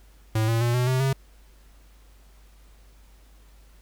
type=tone with pitch steps; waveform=square; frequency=110 / 114.54 / 119.26 / 124.19 / 129.31 / 134.65 Hz; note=A2 / A#2 / A#2 / B2 / C3 / C#3; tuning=0 / -30 / +40 / +10 / -20 / -50 cents; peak=-21 dBFS; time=0.35-1.13 s; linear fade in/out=5 ms; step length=130 ms; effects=added 50 Hz sine -50 dBFS peak until 3.81 s + pink hiss -60 dBFS RMS until 3.81 s